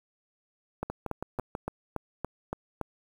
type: two click trains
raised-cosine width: 1 ms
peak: -19 / -17 dBFS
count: 5 / 8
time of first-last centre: 0.9-1.551 / 0.83-2.813 s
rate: 6.14 / 3.53 Hz
effects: 8-bit